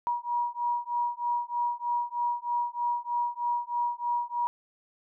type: beating tone pair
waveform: sine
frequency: 957 / 960.2 Hz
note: A#5 / B5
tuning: +45 / -49 cents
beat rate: 3.2 Hz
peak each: -30 dBFS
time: 0.07-4.47 s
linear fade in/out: 0 ms
effects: none